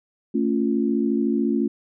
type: chord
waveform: sine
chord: A augmented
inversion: none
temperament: equal with one note detuned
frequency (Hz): 223.3 / 277.2 / 349.2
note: A3 / C#4 / E#4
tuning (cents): +26 / 0 / 0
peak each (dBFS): -22 / -23 / -25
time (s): 0.34-1.68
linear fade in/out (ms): 10
effects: none